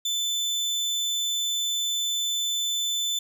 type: tone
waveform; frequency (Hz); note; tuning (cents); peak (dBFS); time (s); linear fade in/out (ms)
30% pulse; 3520; A7; 0; -22; 0.05-3.19; 5
effects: none